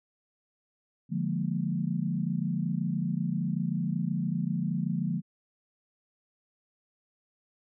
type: chord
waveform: sine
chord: Bb dominant seventh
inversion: first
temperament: equal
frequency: 146.83 / 174.61 / 207.7 / 233.1 Hz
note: D3 / F3 / Ab3 / Bb3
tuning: 0 / 0 / 0 / 0 cents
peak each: -33 / -30 / -34 / -35 dBFS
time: 1.09-5.22 s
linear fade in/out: 50 ms
effects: none